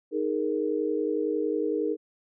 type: chord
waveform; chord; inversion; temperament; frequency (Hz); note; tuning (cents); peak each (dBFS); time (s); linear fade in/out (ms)
sine; D# suspended fourth; none; equal; 311.1 / 415.3 / 466.2; D#4 / G#4 / A#4; 0 / 0 / 0; -29; 0.11-1.97; 50
effects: none